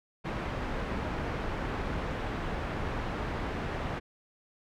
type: low-pass noise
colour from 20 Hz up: pink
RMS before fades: -34 dBFS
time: 0.24-4 s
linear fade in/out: 20 ms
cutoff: 1900 Hz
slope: 12 dB/octave
effects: none